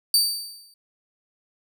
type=tone with exponential decay; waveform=sawtooth; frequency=4619 Hz; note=D8; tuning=30 cents flat; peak=-11 dBFS; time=0.14-0.74 s; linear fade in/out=2 ms; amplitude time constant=130 ms; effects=none